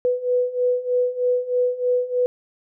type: beating tone pair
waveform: sine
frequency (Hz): 493.9 / 497.1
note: B4 / B4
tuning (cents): 0 / +11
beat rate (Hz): 3.2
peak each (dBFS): -23 / -20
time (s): 0.05-2.26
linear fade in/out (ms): 0
effects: none